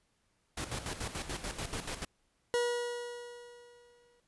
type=noise with tremolo; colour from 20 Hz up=pink; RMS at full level=-37 dBFS; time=0.57-2.05 s; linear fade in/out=5 ms; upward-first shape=square; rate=6.9 Hz; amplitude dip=65%
type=tone with exponential decay; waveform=40% pulse; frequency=481.5 Hz; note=B4; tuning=44 cents flat; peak=-26 dBFS; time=2.54-4.2 s; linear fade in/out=0 ms; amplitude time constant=360 ms
effects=pink hiss -75 dBFS RMS until 4.27 s + resampled to 24000 Hz